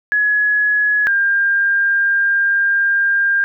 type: tone pair in turn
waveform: sine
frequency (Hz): 1687 / 1601.1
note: G#6 / G6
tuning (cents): +27 / +36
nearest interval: minor second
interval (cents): 91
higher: first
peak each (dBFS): -12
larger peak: neither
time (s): 0.12-1.07 / 1.07-3.44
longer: second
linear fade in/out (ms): 0
effects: none